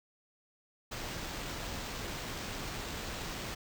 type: noise with sample-and-hold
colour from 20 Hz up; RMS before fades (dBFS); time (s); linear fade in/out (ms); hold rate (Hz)
pink; -40; 0.91-3.55; 10; 11025
effects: none